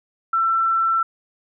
sine tone, 1341 Hz, E6, 29 cents sharp, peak -16 dBFS, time 0.33-1.03 s, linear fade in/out 5 ms, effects none

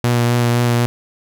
sawtooth tone with vibrato, 120 Hz, B2, 49 cents flat, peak -9 dBFS, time 0.04-0.86 s, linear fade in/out 0 ms, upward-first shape sine, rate 3.9 Hz, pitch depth 14 cents each way, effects none

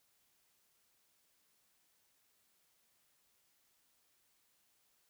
silence, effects white hiss -75 dBFS RMS until 5.09 s

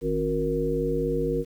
harmonic tone with a mistuned harmonic, 51.91 Hz, G#1, in tune, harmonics 1 / 3 / 5 / 7 / 9, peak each -32 / -31 / -31 / -30 / -26 dBFS, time 0.01-1.45 s, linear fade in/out 50 ms, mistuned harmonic 5, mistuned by +56 cents, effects 9-bit

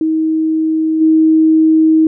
sine tone with level steps, 317.2 Hz, D#4, 33 cents sharp, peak -11 / -6 dBFS, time 0.01-2.07 s, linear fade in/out 2 ms, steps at 1 s, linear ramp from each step 20 ms, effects none

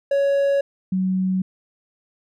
triangle / sine tone pair in turn, 558 / 187.07 Hz, C#5 / F#3, +11 / +19 cents, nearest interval octave + perfect fifth, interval 1892 cents, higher first, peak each -14 / -18 dBFS, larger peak first, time 0.11-0.61 / 0.92-1.42 s, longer neither, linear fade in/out 5 ms, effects none

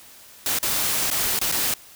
white noise with dropouts, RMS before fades -23 dBFS, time 0.46-1.74 s, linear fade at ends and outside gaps 2 ms, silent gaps 0.588-0.628 / 1.103-1.112 / 1.391-1.413 / 1.516-1.522 s, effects white hiss -47 dBFS RMS until 1.95 s

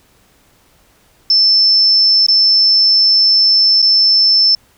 sine tone with dropouts, 5300 Hz, E8, 9 cents sharp, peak -7 dBFS, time 1.3-4.55 s, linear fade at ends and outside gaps 2 ms, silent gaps 2.265-2.284 / 3.819-3.825 s, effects pink hiss -52 dBFS RMS until 4.77 s

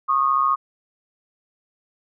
sine tone pair together, 1096 / 1230.2 Hz, C#6 / D#6, -20 / -20 cents, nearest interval major second, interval 200 cents, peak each -19 dBFS, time 0.08-0.56 s, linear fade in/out 20 ms, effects none

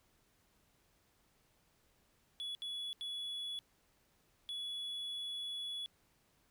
triangle tone bursts at uneven times, 3396 Hz, G#7, 38 cents sharp, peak -38 dBFS, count 4, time 2.4-2.55 / 2.62-2.93 / 3.01-3.59 / 4.49-5.86 s, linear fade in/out 0 ms, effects pink hiss -73 dBFS RMS until 6.5 s

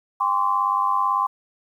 sine tone cluster, 804 / 1040 / 1138 Hz, G5 / C6 / C#6, +44 / -11 / +45 cents, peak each -26 / -20 / -24 dBFS, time 0.2-1.27 s, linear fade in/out 10 ms, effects 9-bit

